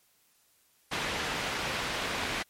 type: low-pass noise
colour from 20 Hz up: white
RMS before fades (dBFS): -33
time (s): 0.91-2.43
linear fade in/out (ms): 10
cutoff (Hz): 2800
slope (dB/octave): 12
effects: white hiss -67 dBFS RMS until 2.49 s + MP3 64 kbps